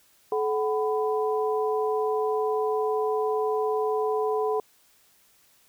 sine tone cluster, 431.3 / 749 / 999 Hz, A4 / F#5 / B5, -35 / +21 / +20 cents, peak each -24 / -31 / -31 dBFS, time 0.32-4.6 s, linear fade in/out 2 ms, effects white hiss -61 dBFS RMS until 5.68 s

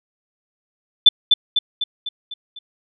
sine tone with echo, 3521 Hz, A7, in tune, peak -3 dBFS, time 1.06-1.09 s, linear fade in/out 5 ms, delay 250 ms, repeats 6, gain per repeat -5 dB, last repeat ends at 2.59 s, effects none

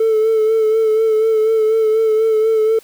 triangle tone with vibrato, 440 Hz, A4, in tune, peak -8 dBFS, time 0-2.79 s, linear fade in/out 5 ms, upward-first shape sine, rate 4.1 Hz, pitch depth 31 cents each way, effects tanh soft clip ceiling -7 dBFS + white hiss -47 dBFS RMS until 2.83 s

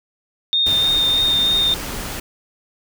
sine tone with vibrato, 3656 Hz, A#7, 34 cents flat, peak -14 dBFS, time 0.53-1.74 s, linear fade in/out 0 ms, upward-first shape triangle, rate 3.2 Hz, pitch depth 15 cents each way
pink noise, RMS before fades -28 dBFS, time 0.66-2.2 s, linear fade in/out 5 ms
effects none

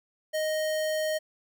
square tone, 622.3 Hz, D#5, in tune, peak -27 dBFS, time 0.33-1.19 s, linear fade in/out 20 ms, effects none

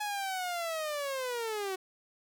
sawtooth linear sweep, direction down, 845 to 370 Hz, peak -29 dBFS, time 0-1.76 s, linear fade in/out 10 ms, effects none

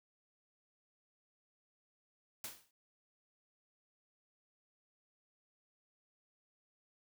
white noise with exponential decay, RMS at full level -41 dBFS, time 2.44-2.71 s, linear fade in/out 2 ms, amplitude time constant 57 ms, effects none

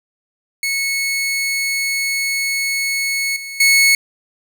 sawtooth tone with level steps, 2200 Hz, C#7, 14 cents flat, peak -14 / -24 / -6 dBFS, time 0.63-3.95 s, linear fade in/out 2 ms, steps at 3.36 / 3.6 s, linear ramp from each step 5 ms, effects none

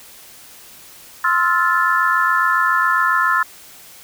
sine chord, F major seventh, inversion second, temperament just, 1047.7 / 1309.6 / 1396.9 / 1746.1 Hz, C6 / E6 / F6 / A6, +2 / -12 / 0 / -14 cents, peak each -19 dBFS, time 1.24-3.43 s, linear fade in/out 5 ms, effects white hiss -42 dBFS RMS until 4.03 s

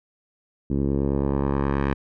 10% pulse tone with low-pass filter sweep, 69.3 Hz, C#2, in tune, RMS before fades -23 dBFS, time 0.7-1.94 s, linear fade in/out 5 ms, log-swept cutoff 290 to 2000 Hz, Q 1.2, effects none

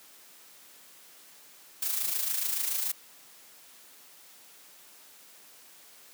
blue noise with amplitude modulation, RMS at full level -28 dBFS, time 1.82-2.92 s, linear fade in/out 5 ms, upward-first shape sine, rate 27 Hz, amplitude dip 55%, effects white hiss -54 dBFS RMS until 6.13 s + high-pass 200 Hz 12 dB/octave

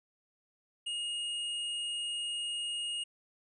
sine tone with tanh clipping, 2860 Hz, F7, 41 cents sharp, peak -35 dBFS, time 0.86-3.04 s, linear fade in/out 10 ms, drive 16 dB, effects resampled to 24000 Hz

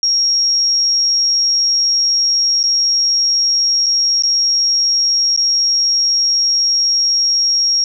sine tone with dropouts, 5588 Hz, F8, in tune, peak -11 dBFS, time 0.03-7.84 s, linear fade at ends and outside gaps 1 ms, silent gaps 2.63-2.638 / 3.861-3.865 / 4.223-4.235 / 5.363-5.375 s, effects none

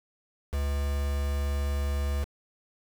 triangle tone with quantisation, 70.8 Hz, C#2, 37 cents sharp, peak -24 dBFS, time 0.52-2.25 s, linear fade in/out 20 ms, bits 6, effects none

